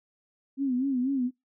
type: tone with vibrato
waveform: sine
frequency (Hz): 261.6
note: C4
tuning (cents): 0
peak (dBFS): -24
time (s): 0.57-1.31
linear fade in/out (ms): 50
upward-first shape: sine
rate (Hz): 4.1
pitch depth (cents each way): 110
effects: noise-tail reverb RT60 0.2 s tail -22 dB re dry